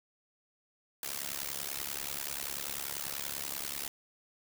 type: noise with amplitude modulation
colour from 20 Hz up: white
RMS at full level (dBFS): -34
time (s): 1.03-3.88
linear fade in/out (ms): 2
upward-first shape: sine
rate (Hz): 70.3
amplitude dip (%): 100
effects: none